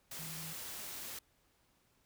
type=tone in noise; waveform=sine; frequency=160 Hz; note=D#3; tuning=49 cents sharp; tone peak=-48 dBFS; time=0.19-0.53 s; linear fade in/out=5 ms; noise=white; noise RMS=-45 dBFS; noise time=0.11-1.19 s; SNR=-6 dB; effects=pink hiss -73 dBFS RMS until 2.05 s